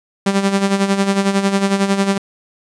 sawtooth tone with tremolo, 196.8 Hz, G3, 7 cents sharp, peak -7 dBFS, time 0.26-2.18 s, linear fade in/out 5 ms, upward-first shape sine, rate 11 Hz, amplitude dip 65%, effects resampled to 22050 Hz

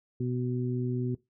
harmonic tone, 124.3 Hz, B2, 12 cents sharp, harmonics 1 / 2 / 3, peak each -30 / -33 / -35 dBFS, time 0.2-1.15 s, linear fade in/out 5 ms, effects noise-tail reverb RT60 0.2 s tail -20 dB re dry

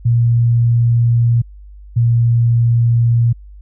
sine tone pair in turn, 117.9 / 117.46 Hz, A#2 / A#2, +20 / +14 cents, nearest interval unison, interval 6 cents, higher first, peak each -9 dBFS, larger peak neither, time 0.05-1.42 / 1.96-3.33 s, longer neither, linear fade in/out 10 ms, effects added 50 Hz sine -34 dBFS peak until 3.61 s

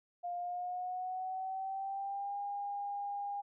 sine tone with pitch glide, 704 to 808.7 Hz, F5 to G#5, +14 to -46 cents, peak -36 dBFS, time 0.23-3.42 s, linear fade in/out 20 ms, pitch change +240 cents, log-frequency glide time 0.36-2.38 s, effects none

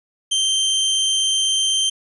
sawtooth tone, 3136 Hz, G7, in tune, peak -13 dBFS, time 0.31-1.9 s, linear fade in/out 10 ms, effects resampled to 24000 Hz

